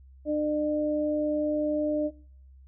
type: tone pair together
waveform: sine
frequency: 300.9 / 601.8 Hz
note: D4 / D5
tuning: +42 / +42 cents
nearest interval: octave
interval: 1200 cents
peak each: -27 dBFS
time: 0.25-2.11 s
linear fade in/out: 50 ms
effects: noise-tail reverb RT60 0.6 s tail -24 dB re dry + added 66 Hz sine -49 dBFS peak until 2.67 s